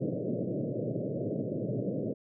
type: band-pass noise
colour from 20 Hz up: pink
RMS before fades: -33 dBFS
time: 0-2.14 s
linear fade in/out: 20 ms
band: 110 to 620 Hz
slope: 96 dB/octave
effects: none